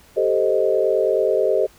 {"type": "chord", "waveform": "sine", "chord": "A half-diminished seventh", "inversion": "third", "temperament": "equal with one note detuned", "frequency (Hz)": [390.6, 440, 523.3, 622.3], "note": ["G4", "A4", "C5", "Eb5"], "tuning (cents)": [-6, 0, 0, 0], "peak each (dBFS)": -21, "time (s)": [0.16, 1.67], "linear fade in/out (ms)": 20, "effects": ["pink hiss -51 dBFS RMS until 1.78 s"]}